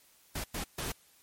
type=noise bursts at uneven times; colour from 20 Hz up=pink; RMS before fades=-36 dBFS; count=3; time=0.35-0.44 / 0.54-0.64 / 0.78-0.92 s; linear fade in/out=5 ms; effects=white hiss -63 dBFS RMS until 1.22 s + MP3 64 kbps